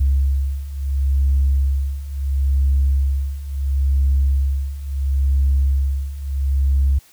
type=beating tone pair; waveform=sine; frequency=68 / 68.73 Hz; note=C#2 / C#2; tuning=-33 / -14 cents; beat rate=0.73 Hz; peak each=-19 / -16 dBFS; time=0-6.99 s; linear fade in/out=10 ms; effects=tanh soft clip ceiling -9 dBFS + white hiss -51 dBFS RMS until 7.12 s